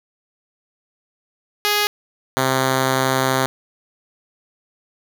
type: tone pair in turn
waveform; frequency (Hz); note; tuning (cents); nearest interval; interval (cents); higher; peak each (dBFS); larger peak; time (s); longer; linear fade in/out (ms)
5% pulse; 415.3 / 131.65; G#4 / C3; 0 / +11; octave + minor sixth; 1989; first; -5; neither; 1.65-1.87 / 2.37-3.46; second; 0
effects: none